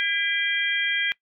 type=tone cluster; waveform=sine; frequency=1627 / 2000 / 2368 / 3224 Hz; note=G#6 / B6 / D7 / G7; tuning=-36 / +21 / +14 / +48 cents; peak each=-27 dBFS; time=0-1.12 s; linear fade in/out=0 ms; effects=noise-tail reverb RT60 0.1 s tail -22 dB re dry